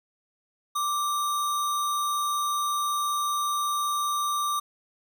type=tone with sample-and-hold; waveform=sine; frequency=1174.7 Hz; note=D6; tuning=in tune; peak=-24 dBFS; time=0.75-4.6 s; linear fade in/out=10 ms; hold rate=4900 Hz; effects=none